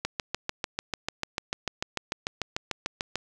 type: click train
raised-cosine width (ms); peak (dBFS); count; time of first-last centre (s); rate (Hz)
0.2; -11; 22; 0.05-3.157; 6.76
effects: none